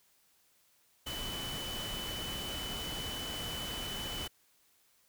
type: tone in noise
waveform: sine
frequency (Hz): 3000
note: F#7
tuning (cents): +23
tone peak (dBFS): -40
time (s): 1.06-4.28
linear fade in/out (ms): 10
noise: pink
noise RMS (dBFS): -41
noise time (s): 1.06-4.28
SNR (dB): -2
effects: white hiss -69 dBFS RMS until 5.08 s